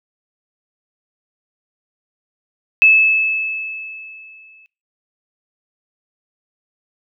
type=tone with exponential decay; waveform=sine; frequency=2608 Hz; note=E7; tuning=19 cents flat; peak=-5 dBFS; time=2.82-4.66 s; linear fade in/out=0 ms; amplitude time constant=400 ms; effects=noise-tail reverb RT60 0.3 s tail -21 dB re dry